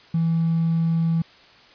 triangle tone with hard clipping, 164.81 Hz, E3, in tune, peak -18 dBFS, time 0.14-1.22 s, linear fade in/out 5 ms, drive 3 dB, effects white hiss -50 dBFS RMS until 1.74 s + resampled to 11025 Hz

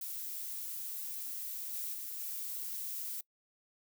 violet noise with level steps, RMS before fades -41 / -39 / -42 / -40 dBFS, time 0.01-3.21 s, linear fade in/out 5 ms, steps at 1.73 / 1.93 / 2.19 s, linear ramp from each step 10 ms, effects noise-tail reverb RT60 0.1 s tail -23 dB re dry

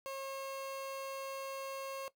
30% pulse tone, 541 Hz, C#5, 42 cents flat, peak -37 dBFS, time 0.06-2.08 s, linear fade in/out 0 ms, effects noise-tail reverb RT60 0.1 s tail -17 dB re dry

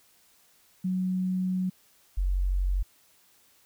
sine tone pair in turn, 185 / 46.25 Hz, F#3 / F#1, 0 / 0 cents, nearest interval 2 octaves, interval 2400 cents, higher first, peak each -25 / -23 dBFS, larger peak second, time 0.84-1.7 / 2.17-2.83 s, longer first, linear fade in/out 10 ms, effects white hiss -62 dBFS RMS until 3.65 s

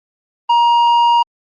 triangle tone with tanh clipping, 945 Hz, A#5, 23 cents sharp, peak -10 dBFS, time 0.49-1.23 s, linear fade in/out 10 ms, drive 11 dB, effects Opus 32 kbps

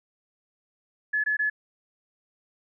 sine tone bursts, 1711 Hz, A6, 49 cents flat, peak -22 dBFS, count 3, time 1.13-1.5 s, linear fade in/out 10 ms, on 110 ms, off 20 ms, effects none

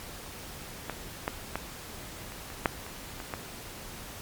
clicks, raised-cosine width 0.5 ms, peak -17 / -13 / -14 / -26 / -27 / -7 / -28 / -23 / -17 dBFS, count 9, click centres 0.897 / 1.279 / 1.556 / 2.321 / 2.502 / 2.658 / 2.865 / 3.202 / 3.338 s, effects pink hiss -43 dBFS RMS until 4.21 s + MP3 96 kbps

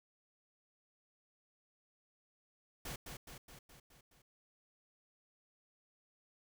pink noise with echo, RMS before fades -44 dBFS, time 2.85-2.96 s, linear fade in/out 5 ms, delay 210 ms, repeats 6, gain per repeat -4 dB, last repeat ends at 4.22 s, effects none

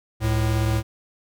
square tone pair together, 69.17 / 109.8 Hz, C#2 / A2, -3 / -3 cents, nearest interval minor sixth, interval 800 cents, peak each -26 / -21 dBFS, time 0.2-0.83 s, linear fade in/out 50 ms, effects none

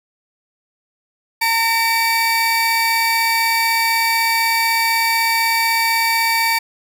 30% pulse tone pair together, 912 / 2298 Hz, A#5 / D7, -38 / -38 cents, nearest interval octave + major third, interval 1600 cents, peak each -15 dBFS, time 1.41-6.59 s, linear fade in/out 10 ms, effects none

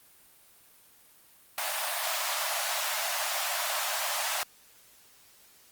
pink high-pass noise, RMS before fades -31 dBFS, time 1.58-4.43 s, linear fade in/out 0 ms, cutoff 590 Hz, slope 96 dB/octave, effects white hiss -58 dBFS RMS until 5.71 s + Opus 32 kbps

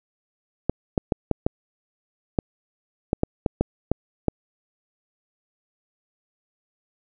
clicks, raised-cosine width 2 ms, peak -6 dBFS, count 12, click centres 0.696 / 0.978 / 1.122 / 1.313 / 1.465 / 2.388 / 3.131 / 3.234 / 3.462 / 3.61 / 3.916 / 4.283 s, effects none

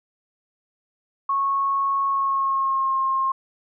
sine tone with pitch glide, 1100 to 1067.5 Hz, C#6 to C6, -14 to +34 cents, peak -19 dBFS, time 1.29-3.32 s, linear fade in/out 5 ms, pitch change -52 cents, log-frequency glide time 2.07-2.97 s, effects none

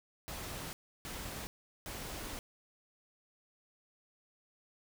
pink noise bursts at uneven times, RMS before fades -43 dBFS, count 3, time 0.28-0.73 / 1.05-1.47 / 1.86-2.39 s, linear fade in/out 0 ms, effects none

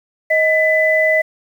sine tone pair together, 630 / 2000 Hz, D#5 / B6, +21 / +21 cents, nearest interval octave + minor sixth, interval 2000 cents, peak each -14 dBFS, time 0.3-1.22 s, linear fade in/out 10 ms, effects 7-bit

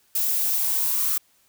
violet noise with high-pass filter sweep, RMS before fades -23 dBFS, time 0.15-1.18 s, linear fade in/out 5 ms, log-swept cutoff 610 to 1200 Hz, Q 7.4, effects white hiss -62 dBFS RMS until 1.48 s

